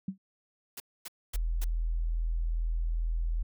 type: tone with exponential decay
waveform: sine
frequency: 191.5 Hz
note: G3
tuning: 40 cents flat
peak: -27 dBFS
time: 0.08-0.18 s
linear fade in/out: 5 ms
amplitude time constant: 20 ms
type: noise bursts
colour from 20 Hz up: white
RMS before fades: -41 dBFS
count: 4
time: 0.77-1.644 s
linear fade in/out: 5 ms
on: 31 ms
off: 250 ms
type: tone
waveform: sine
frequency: 41.2 Hz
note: E1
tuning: in tune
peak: -27 dBFS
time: 1.34-3.43 s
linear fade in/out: 10 ms
effects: none